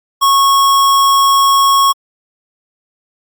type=tone; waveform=square; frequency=1100 Hz; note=C#6; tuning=14 cents flat; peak=-8 dBFS; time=0.21-1.93 s; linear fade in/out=20 ms; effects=Opus 48 kbps